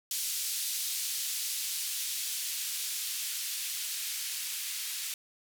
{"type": "noise with band-pass filter sweep", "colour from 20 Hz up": "violet", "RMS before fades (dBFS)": -35, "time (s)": [0.11, 5.14], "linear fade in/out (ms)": 2, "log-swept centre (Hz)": [3800, 2500], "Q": 0.87, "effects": []}